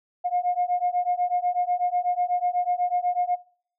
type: beating tone pair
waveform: sine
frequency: 711 / 719.1 Hz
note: F5 / F#5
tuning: +31 / -50 cents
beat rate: 8.1 Hz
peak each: -24 / -24 dBFS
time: 0.24-3.36 s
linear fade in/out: 20 ms
effects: noise-tail reverb RT60 0.6 s tail -23 dB re dry + tanh soft clip ceiling -15 dBFS